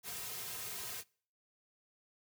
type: noise with comb filter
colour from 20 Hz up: white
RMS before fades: -43 dBFS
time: 0.03-1.04 s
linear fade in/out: 50 ms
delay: 3.5 ms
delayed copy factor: -0.9
effects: noise-tail reverb RT60 0.5 s tail -25 dB re dry